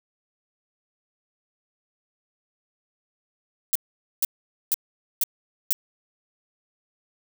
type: noise bursts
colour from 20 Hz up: violet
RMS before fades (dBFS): -21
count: 5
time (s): 3.73-5.73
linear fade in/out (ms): 0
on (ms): 24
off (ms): 470
effects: none